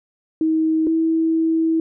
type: tone pair in turn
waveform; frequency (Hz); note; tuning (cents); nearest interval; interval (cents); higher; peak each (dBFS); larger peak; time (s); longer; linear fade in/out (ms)
sine; 318 / 324.3; D#4 / E4; +38 / -28; unison; 34; second; -15; neither; 0.41-0.87 / 0.87-1.8; second; 2
effects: none